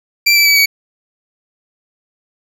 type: tone with pitch steps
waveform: 25% pulse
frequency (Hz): 2349 / 2319 / 2290 / 2261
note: D7 / D7 / D7 / C#7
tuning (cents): 0 / -22 / -44 / +34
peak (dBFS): -4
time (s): 0.26-0.66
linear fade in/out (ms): 10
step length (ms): 100
effects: none